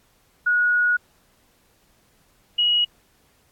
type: tone pair in turn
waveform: sine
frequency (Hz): 1454 / 2903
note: F#6 / F#7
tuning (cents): -31 / -34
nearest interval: octave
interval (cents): 1197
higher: second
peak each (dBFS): -16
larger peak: neither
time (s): 0.46-0.97 / 2.58-2.85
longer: first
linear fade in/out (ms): 10
effects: pink hiss -61 dBFS RMS until 3.51 s + AAC 64 kbps